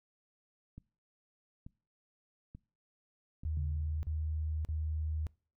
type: click train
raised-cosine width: 5 ms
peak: -35 dBFS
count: 4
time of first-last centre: 0.78-3.435 s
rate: 1.13 Hz
type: tone bursts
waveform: sine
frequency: 77.78 Hz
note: D#2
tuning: in tune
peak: -32 dBFS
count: 3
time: 3.45-5.268 s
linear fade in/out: 0 ms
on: 580 ms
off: 39 ms
type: tone with exponential decay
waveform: sine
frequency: 138.59 Hz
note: C#3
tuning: in tune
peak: -37 dBFS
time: 3.57-4.63 s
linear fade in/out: 2 ms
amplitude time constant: 230 ms
effects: noise-tail reverb RT60 0.4 s tail -24 dB re dry